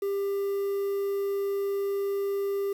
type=tone with quantisation; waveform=triangle; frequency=397.6 Hz; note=G4; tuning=25 cents sharp; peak=-24 dBFS; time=0.02-2.73 s; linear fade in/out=5 ms; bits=8; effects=none

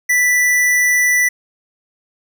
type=tone; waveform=square; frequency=1975.5 Hz; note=B6; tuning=in tune; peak=-12 dBFS; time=0.09-1.29 s; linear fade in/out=10 ms; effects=none

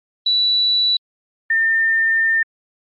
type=tone pair in turn; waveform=sine; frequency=3947 / 1805.5 Hz; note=B7 / A6; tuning=-2 / +44 cents; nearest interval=octave + major second; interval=1354 cents; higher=first; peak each=-13 dBFS; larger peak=neither; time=0.26-0.97 / 1.5-2.43 s; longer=second; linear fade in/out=5 ms; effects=MP3 32 kbps

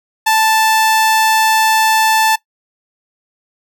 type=tone; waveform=sawtooth; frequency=880 Hz; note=A5; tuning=in tune; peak=-6 dBFS; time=0.26-2.36 s; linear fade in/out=10 ms; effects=noise-tail reverb RT60 0.1 s tail -19 dB re dry

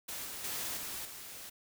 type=noise with level steps; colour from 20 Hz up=white; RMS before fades=-41 / -43 / -38 / -41 / -47 dBFS; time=0.08-1.5 s; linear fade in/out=10 ms; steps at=0.25 / 0.44 / 0.77 / 1.05 s; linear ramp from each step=2 ms; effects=none

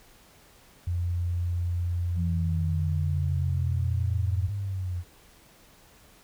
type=tone; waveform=sine; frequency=87.4 Hz; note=F2; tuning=2 cents sharp; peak=-25 dBFS; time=0.87-4.49 s; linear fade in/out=5 ms
type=linear sweep; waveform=sine; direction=down; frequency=173.3 to 86.3 Hz; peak=-28 dBFS; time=2.15-5.04 s; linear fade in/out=50 ms
effects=pink hiss -56 dBFS RMS until 6.23 s

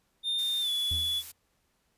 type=tone with pitch glide; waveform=triangle; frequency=3628 to 3424 Hz; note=A#7 to A7; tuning=-48 to -48 cents; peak=-26 dBFS; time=0.23-1.23 s; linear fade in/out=50 ms; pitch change=-100 cents; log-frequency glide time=0.6-0.7 s
type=noise; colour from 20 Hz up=blue; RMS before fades=-42 dBFS; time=0.38-1.32 s; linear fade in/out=10 ms
type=tone with exponential decay; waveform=triangle; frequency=81.6 Hz; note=E2; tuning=17 cents flat; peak=-28 dBFS; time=0.91-1.34 s; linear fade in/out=5 ms; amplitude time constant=92 ms
effects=pink hiss -73 dBFS RMS until 1.97 s + resampled to 32000 Hz

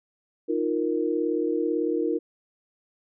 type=chord; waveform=sine; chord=Eb suspended second; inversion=none; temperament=equal; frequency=311.1 / 349.2 / 466.2 Hz; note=Eb4 / F4 / Bb4; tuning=0 / 0 / 0 cents; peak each=-27 dBFS; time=0.48-2.19 s; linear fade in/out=20 ms; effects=none

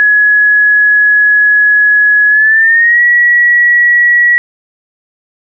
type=tone with pitch glide; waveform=sine; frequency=1686 to 1925.6 Hz; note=G#6 to B6; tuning=+26 to -44 cents; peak=-4 dBFS; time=0-4.38 s; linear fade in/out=0 ms; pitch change=+230 cents; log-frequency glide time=2.29-3.02 s; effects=none

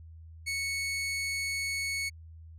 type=tone; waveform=sawtooth; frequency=2213 Hz; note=C#7; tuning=3 cents flat; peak=-27 dBFS; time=0.46-2.1 s; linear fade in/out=20 ms; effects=added 81 Hz sine -46 dBFS peak until 2.58 s + low-pass 12000 Hz 12 dB/octave

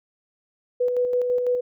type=tone with tremolo; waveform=sine; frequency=493.9 Hz; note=B4; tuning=in tune; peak=-18 dBFS; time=0.8-1.61 s; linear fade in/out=10 ms; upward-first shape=square; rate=6 Hz; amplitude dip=35%; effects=none

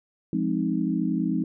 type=chord; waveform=sine; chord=F minor seventh; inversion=none; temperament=equal; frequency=174.61 / 207.7 / 261.6 / 311.1 Hz; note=F3 / Ab3 / C4 / Eb4; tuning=0 / 0 / 0 / 0 cents; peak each=-28 dBFS; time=0.33-1.44 s; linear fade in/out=2 ms; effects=none

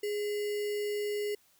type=tone with sample-and-hold; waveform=sine; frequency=415.3 Hz; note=G#4; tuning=in tune; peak=-30 dBFS; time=0.03-1.35 s; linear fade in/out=5 ms; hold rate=2450 Hz; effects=white hiss -66 dBFS RMS until 1.59 s

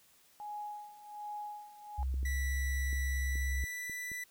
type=tone with tremolo; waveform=sine; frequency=834 Hz; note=G#5; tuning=7 cents sharp; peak=-38 dBFS; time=0.4-2.03 s; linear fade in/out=0 ms; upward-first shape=sine; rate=1.3 Hz; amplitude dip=80%
type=tone with vibrato; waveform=sine; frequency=65.41 Hz; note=C2; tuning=in tune; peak=-31 dBFS; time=1.98-3.65 s; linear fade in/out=10 ms; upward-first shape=square; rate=17 Hz; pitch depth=9 cents each way
type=clicks; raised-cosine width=3 ms; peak=-36 dBFS; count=7; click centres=2.141 / 2.23 / 2.93 / 3.356 / 3.638 / 3.897 / 4.117 s
type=tone with pitch glide; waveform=45% pulse; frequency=1960 to 1978.2 Hz; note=B6 to B6; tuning=-14 to +2 cents; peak=-38 dBFS; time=2.25-4.24 s; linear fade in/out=5 ms; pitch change=+16 cents; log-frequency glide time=3.06-3.9 s
effects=white hiss -65 dBFS RMS until 4.3 s

